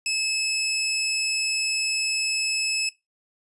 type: tone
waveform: 20% pulse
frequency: 2600 Hz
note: E7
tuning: 24 cents flat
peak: -19 dBFS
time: 0.06-2.89 s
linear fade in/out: 2 ms
effects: noise-tail reverb RT60 0.2 s tail -18 dB re dry + resampled to 24000 Hz